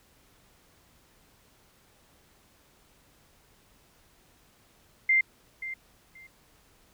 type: tone with echo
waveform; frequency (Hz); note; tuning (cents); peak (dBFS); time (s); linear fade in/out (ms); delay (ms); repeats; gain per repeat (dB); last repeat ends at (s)
sine; 2093; C7; 0; -19; 5.09-5.21; 5; 530; 2; -14; 6.27
effects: pink hiss -62 dBFS RMS until 6.93 s